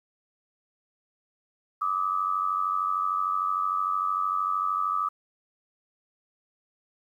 sine tone pair together, 1174.7 / 1267.9 Hz, D6 / D#6, 0 / +32 cents, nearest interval minor second, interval 132 cents, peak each -27 dBFS, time 1.81-5.09 s, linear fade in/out 10 ms, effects 10-bit

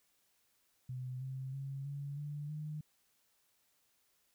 sine tone with pitch steps, 127.5 / 132.07 / 136.81 / 141.72 / 146.8 / 152.06 Hz, C3 / C3 / C#3 / C#3 / D3 / D#3, -44 / +17 / -22 / +39 / 0 / -39 cents, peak -39 dBFS, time 0.89-2.81 s, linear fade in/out 5 ms, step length 320 ms, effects white hiss -75 dBFS RMS until 4.34 s

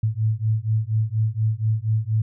sine beating tone pair, 107.7 / 111.9 Hz, A2 / A2, -37 / +30 cents, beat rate 4.2 Hz, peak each -22 dBFS, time 0.03-2.22 s, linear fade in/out 5 ms, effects none

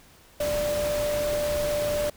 sine tone in noise, 591 Hz, D5, 11 cents sharp, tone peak -24 dBFS, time 0.4-2.1 s, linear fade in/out 5 ms, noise pink, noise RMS -33 dBFS, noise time 0.4-2.1 s, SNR +6 dB, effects pink hiss -54 dBFS RMS until 2.16 s

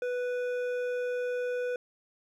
sine tone with hard clipping, 493.9 Hz, B4, in tune, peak -31 dBFS, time 0.02-1.76 s, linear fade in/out 2 ms, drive 9 dB, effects none

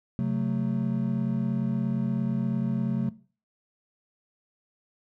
triangle chord, F# diminished, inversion second, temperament just, 133.2 / 185 / 222 Hz, C3 / F#3 / A3, +31 / 0 / +16 cents, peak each -27 dBFS, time 0.19-3.09 s, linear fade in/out 0 ms, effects noise-tail reverb RT60 0.4 s tail -19 dB re dry

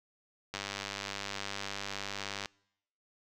click train, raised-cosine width 0.2 ms, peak -19 dBFS, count 192, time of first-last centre 0.54-2.458 s, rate 99.6 Hz, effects noise-tail reverb RT60 0.8 s tail -26 dB re dry

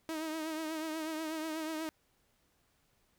sawtooth tone with vibrato, 316.3 Hz, D#4, 29 cents sharp, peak -32 dBFS, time 0.09-1.89 s, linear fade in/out 0 ms, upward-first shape triangle, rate 8.2 Hz, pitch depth 57 cents each way, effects pink hiss -73 dBFS RMS until 3.18 s

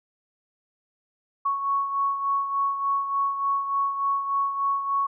sine beating tone pair, 1108.7 / 1112.1 Hz, C#6 / C#6, 0 / +5 cents, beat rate 3.4 Hz, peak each -23 / -31 dBFS, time 1.45-5.07 s, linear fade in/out 10 ms, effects none

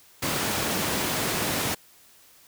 pink high-pass noise, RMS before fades -27 dBFS, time 0.22-1.75 s, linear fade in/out 10 ms, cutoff 120 Hz, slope 12 dB/octave, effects white hiss -55 dBFS RMS until 2.47 s

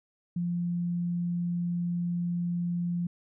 sine tone, 173.9 Hz, F3, 7 cents flat, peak -27 dBFS, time 0.36-3.07 s, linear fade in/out 5 ms, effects none

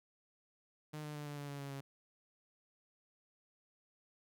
sawtooth tone with pitch steps, 152 / 149.91 / 147.84 / 145.81 / 143.8 / 141.82 / 139.87 / 137.94 Hz, D#3 / D3 / D3 / D3 / D3 / C#3 / C#3 / C#3, -40 / +36 / +12 / -12 / -36 / +40 / +16 / -8 cents, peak -39 dBFS, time 0.93-1.81 s, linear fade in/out 10 ms, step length 110 ms, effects none

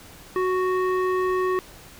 square tone with low-pass filter, 370 Hz, F#4, in tune, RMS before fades -23 dBFS, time 0.36-1.59 s, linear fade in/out 0 ms, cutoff 1500 Hz, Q 2.1, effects pink hiss -46 dBFS RMS until 1.99 s

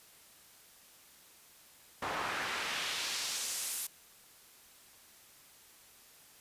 pink noise with band-pass filter sweep, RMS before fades -37 dBFS, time 2.02-3.87 s, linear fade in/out 5 ms, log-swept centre 920 to 12000 Hz, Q 0.96, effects white hiss -59 dBFS RMS until 6.4 s + resampled to 32000 Hz

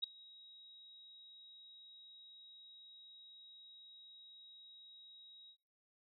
sine tone with ADSR envelope, 3809 Hz, A#7, 37 cents sharp, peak -32 dBFS, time 0.02-5.57 s, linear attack 18 ms, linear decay 6 ms, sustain -24 dB, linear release 78 ms, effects noise-tail reverb RT60 0.6 s tail -25 dB re dry

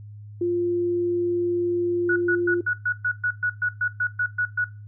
sine tone, 349.2 Hz, F4, in tune, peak -20 dBFS, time 0.41-2.61 s, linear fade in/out 5 ms
sine tone bursts, 1466 Hz, F#6, 16 cents flat, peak -20 dBFS, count 14, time 2.09-4.644 s, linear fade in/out 5 ms, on 71 ms, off 120 ms
effects noise-tail reverb RT60 0.3 s tail -18 dB re dry + added 104 Hz sine -38 dBFS peak until 4.87 s

